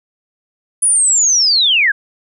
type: linear sweep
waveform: sine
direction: down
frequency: 9956 to 1543 Hz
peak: -9 dBFS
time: 0.82-1.92 s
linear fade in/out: 10 ms
effects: none